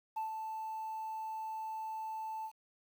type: tone with ADSR envelope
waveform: sine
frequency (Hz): 880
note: A5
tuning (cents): 0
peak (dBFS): -31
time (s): 0.16-2.52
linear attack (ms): 13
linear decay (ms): 120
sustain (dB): -6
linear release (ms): 71
effects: tanh soft clip ceiling -33 dBFS + 10-bit

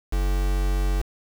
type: tone with quantisation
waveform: triangle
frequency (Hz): 47.36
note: F#1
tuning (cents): +41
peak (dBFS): -18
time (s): 0.12-1.02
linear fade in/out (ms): 10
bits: 5
effects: none

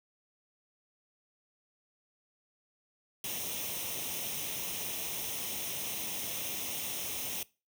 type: noise with comb filter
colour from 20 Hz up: white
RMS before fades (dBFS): -37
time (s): 3.24-7.43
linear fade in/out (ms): 2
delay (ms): 0.33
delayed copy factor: +0.65
effects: noise-tail reverb RT60 0.3 s tail -22 dB re dry + high-pass 80 Hz 12 dB/octave

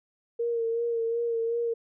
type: tone with vibrato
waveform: sine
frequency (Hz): 463.4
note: A#4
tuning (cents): -10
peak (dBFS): -25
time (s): 0.39-1.74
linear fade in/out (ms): 10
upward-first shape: sine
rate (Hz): 2.7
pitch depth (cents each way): 31
effects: none

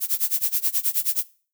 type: noise with tremolo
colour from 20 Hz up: violet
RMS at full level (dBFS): -20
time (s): 0-1.24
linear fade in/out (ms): 50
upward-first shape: sine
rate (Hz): 9.4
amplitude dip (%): 95
effects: noise-tail reverb RT60 0.4 s tail -20 dB re dry

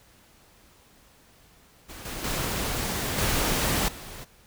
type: noise with level steps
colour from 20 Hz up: pink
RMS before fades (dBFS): -42 / -35 / -29 / -25 / -41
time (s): 1.88-4.25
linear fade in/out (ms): 20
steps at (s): 2.05 / 2.24 / 3.18 / 3.88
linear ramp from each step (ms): 5
effects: pink hiss -57 dBFS RMS until 4.46 s

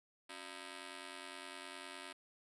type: ring-modulated tone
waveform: 5% pulse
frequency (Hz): 321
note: E4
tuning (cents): -46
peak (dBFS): -33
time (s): 0.29-2.13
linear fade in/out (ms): 10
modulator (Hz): 44.9
effects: resampled to 24000 Hz + 12-bit

